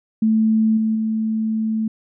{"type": "tone with level steps", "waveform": "sine", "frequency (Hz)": 220, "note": "A3", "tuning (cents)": 0, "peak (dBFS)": [-13, -16, -18], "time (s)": [0.22, 1.88], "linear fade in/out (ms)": 5, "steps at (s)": [0.77, 0.95], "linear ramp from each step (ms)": 5, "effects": []}